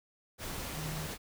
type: tone in noise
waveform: sine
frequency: 155.56 Hz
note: D#3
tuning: in tune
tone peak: -38 dBFS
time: 0.73-1.1 s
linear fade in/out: 50 ms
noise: pink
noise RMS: -40 dBFS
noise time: 0.38-1.18 s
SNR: -1 dB
effects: none